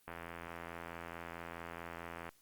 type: click train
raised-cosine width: 0.5 ms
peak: -29 dBFS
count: 188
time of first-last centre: 0.08-2.29 s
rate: 84.6 Hz
effects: white hiss -69 dBFS RMS until 2.41 s + Opus 32 kbps